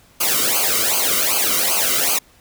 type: noise with flanger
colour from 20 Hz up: white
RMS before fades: -18 dBFS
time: 0.2-2.19 s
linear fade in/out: 10 ms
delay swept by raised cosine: 0.54 to 1.2 ms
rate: 2.6 Hz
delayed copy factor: -0.95
effects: pink hiss -52 dBFS RMS until 2.4 s